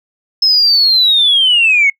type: linear sweep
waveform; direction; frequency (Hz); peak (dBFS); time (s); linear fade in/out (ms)
sine; down; 5210 to 2160; -6; 0.42-1.9; 5
effects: noise-tail reverb RT60 0.1 s tail -24 dB re dry + tanh soft clip ceiling -2 dBFS